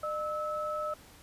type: tone pair together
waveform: sine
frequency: 606.6 / 1300 Hz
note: D#5 / E6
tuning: -44 / -24 cents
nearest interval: octave + minor second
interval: 1320 cents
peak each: -34 / -34 dBFS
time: 0.03-0.94 s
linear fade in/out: 5 ms
effects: pink hiss -55 dBFS RMS until 1.22 s + resampled to 32000 Hz